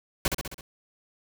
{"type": "noise with echo", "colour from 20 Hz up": "pink", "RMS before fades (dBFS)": -24, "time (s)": [0.25, 0.28], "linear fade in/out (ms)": 2, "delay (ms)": 66, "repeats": 5, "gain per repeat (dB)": -4, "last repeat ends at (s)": 0.61, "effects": []}